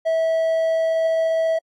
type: tone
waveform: triangle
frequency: 650 Hz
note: E5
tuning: 24 cents flat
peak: -15 dBFS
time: 0.05-1.59 s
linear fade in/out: 20 ms
effects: AAC 48 kbps